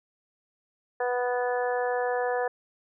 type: harmonic tone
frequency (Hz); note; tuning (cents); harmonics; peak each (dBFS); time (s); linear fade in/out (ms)
246.7; B3; -2; 2 / 3 / 4 / 5 / 6 / 7; -27 / -30 / -36 / -42 / -40 / -35; 1-2.48; 5
effects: none